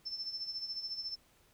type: tone with tremolo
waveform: sine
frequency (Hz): 5310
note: E8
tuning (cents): +12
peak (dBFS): -35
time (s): 0.05-1.16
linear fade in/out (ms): 20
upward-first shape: sine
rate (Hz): 14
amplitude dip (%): 65
effects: pink hiss -67 dBFS RMS until 1.53 s